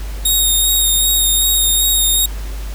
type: tone with vibrato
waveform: 10% pulse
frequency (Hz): 3729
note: A#7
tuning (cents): 0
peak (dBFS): -5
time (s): 0.25-2.26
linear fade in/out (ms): 5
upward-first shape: sine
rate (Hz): 2.6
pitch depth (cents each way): 21
effects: added 50 Hz sine -22 dBFS peak until 2.74 s + pink hiss -36 dBFS RMS until 2.74 s